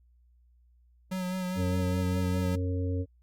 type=tone with vibrato; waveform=square; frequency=184 Hz; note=F#3; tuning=9 cents flat; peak=-31 dBFS; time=1.11-2.56 s; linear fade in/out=10 ms; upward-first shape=sine; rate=4.9 Hz; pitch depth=28 cents each way
type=harmonic tone; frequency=91 Hz; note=F#2; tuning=28 cents flat; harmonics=1 / 3 / 5 / 6; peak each=-28 / -35 / -38 / -44 dBFS; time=1.55-3.06 s; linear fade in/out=50 ms
effects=added 60 Hz sine -59 dBFS peak until 3.22 s + Opus 48 kbps